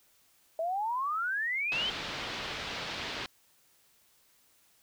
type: exponential sweep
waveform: sine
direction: up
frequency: 636 to 3195 Hz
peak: -29 dBFS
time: 0.59-1.9 s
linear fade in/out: 2 ms
type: low-pass noise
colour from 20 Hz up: white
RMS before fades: -38 dBFS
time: 1.72-3.26 s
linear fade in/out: 0 ms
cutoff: 4100 Hz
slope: 24 dB/octave
effects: white hiss -66 dBFS RMS until 4.82 s